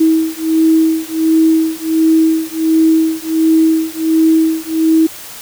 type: beating tone pair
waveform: sine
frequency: 320.4 / 321.8 Hz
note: E4 / E4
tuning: -49 / -42 cents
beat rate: 1.4 Hz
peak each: -12 dBFS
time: 0-5.07 s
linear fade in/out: 10 ms
effects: white hiss -31 dBFS RMS until 5.41 s